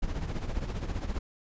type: noise with tremolo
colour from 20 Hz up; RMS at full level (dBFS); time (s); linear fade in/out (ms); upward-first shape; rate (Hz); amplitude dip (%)
brown; -29; 0.02-1.19; 10; triangle; 15; 75
effects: resampled to 16000 Hz